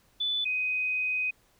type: tone pair in turn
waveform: sine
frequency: 3485 / 2507 Hz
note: A7 / D#7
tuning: -17 / +12 cents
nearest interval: tritone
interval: 571 cents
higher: first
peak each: -26 dBFS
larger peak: neither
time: 0.2-0.45 / 0.45-1.31 s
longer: second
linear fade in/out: 10 ms
effects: pink hiss -65 dBFS RMS until 1.59 s